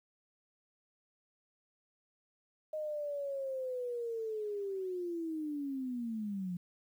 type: linear sweep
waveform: sine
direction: down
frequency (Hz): 622.3 to 173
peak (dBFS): -35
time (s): 2.73-6.57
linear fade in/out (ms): 5
effects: 11-bit